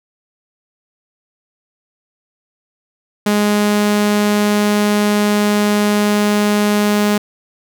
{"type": "tone", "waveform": "sawtooth", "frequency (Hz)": 207.7, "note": "G#3", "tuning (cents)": 0, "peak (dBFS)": -8, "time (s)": [3.26, 7.18], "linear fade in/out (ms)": 5, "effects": []}